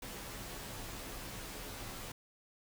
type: noise with comb filter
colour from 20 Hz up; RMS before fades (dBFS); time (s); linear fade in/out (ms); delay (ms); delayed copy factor
pink; -45; 0.02-2.12; 5; 13; -0.65
effects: none